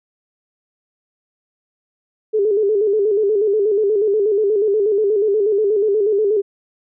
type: tone with vibrato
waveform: sine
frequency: 415.2 Hz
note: G#4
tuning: in tune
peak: -13 dBFS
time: 2.33-6.42 s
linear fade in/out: 20 ms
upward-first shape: square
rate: 8.3 Hz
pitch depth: 74 cents each way
effects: none